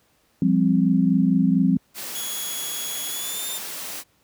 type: chord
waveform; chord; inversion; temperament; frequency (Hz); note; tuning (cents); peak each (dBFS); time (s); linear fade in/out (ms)
sine; F suspended second; none; equal with one note detuned; 174.61 / 198.96 / 261.6; F3 / G3 / C4; 0 / +26 / 0; -20; 0.42-1.77; 2
type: high-pass noise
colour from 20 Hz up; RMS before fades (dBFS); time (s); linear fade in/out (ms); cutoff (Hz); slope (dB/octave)
white; -33; 1.94-4.04; 50; 150; 12
type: tone with pitch glide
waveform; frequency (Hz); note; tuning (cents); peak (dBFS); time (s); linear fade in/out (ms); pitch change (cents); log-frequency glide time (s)
10% pulse; 3355 to 3596; G#7 to A7; +17 to +37; -22; 2.15-3.58; 5; +120; 3.09-3.43
effects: pink hiss -63 dBFS RMS until 4.23 s + high-pass 60 Hz 12 dB/octave